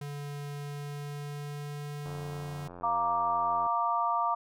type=tone with pitch glide; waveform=square; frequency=144.2 to 146.04 Hz; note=D3 to D3; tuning=-31 to -9 cents; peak=-37 dBFS; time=0.01-2.68 s; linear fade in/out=5 ms; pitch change=+22 cents; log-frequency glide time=0.51-1.91 s
type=click train; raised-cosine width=1 ms; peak=-31 dBFS; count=142; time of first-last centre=2.06-3.664 s; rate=87.9 Hz
type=chord; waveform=sine; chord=Bb major; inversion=second; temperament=equal; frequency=698.5 / 932.3 / 1174.7 Hz; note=F5 / Bb5 / D6; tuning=0 / 0 / 0 cents; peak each=-32 / -30 / -29 dBFS; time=2.83-4.35 s; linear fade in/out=10 ms
effects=none